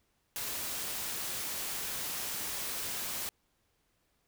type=noise; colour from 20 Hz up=white; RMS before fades=-37 dBFS; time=0.36-3.29 s; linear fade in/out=0 ms; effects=pink hiss -75 dBFS RMS until 4.27 s